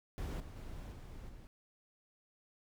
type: noise with level steps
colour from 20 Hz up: brown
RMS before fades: -39 / -49 / -46 / -49 / -53 dBFS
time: 0.18-1.47 s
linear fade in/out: 0 ms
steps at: 0.4 / 0.56 / 0.92 / 1.29 s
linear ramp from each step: 2 ms
effects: none